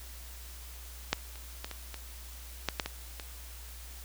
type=clicks; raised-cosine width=0.2 ms; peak=-8 / -30 / -19 / -22 / -23 / -11 / -11 / -17 / -22 dBFS; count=9; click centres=1.13 / 1.357 / 1.645 / 1.713 / 1.943 / 2.687 / 2.798 / 2.86 / 3.198 s; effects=added 60 Hz sine -45 dBFS peak until 4.04 s + white hiss -50 dBFS RMS until 4.04 s